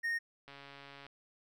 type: tone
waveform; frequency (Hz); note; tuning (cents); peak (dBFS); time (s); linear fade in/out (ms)
triangle; 1851; A#6; -13; -30; 0.03-0.19; 20
type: click train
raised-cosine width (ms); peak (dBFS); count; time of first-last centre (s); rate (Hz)
0.3; -35; 83; 0.48-1.066; 140
effects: none